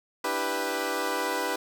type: chord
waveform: 15% pulse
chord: E minor seventh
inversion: third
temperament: equal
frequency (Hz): 293.7 / 329.6 / 392 / 493.9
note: D4 / E4 / G4 / B4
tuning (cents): 0 / 0 / 0 / 0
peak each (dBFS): -29 / -29 / -26 / -24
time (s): 0.24-1.56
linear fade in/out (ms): 5
effects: none